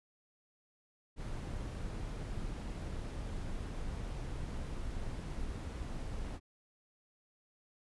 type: noise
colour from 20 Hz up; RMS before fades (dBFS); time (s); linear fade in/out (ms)
brown; -40; 1.16-6.4; 50
effects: resampled to 24000 Hz